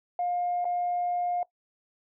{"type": "tone with dropouts", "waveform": "sine", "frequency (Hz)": 709, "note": "F5", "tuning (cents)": 26, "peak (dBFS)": -25, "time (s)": [0.19, 1.43], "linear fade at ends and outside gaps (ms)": 2, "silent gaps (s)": [0.645, 0.652], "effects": ["noise-tail reverb RT60 0.1 s tail -19 dB re dry", "tanh soft clip ceiling -21 dBFS"]}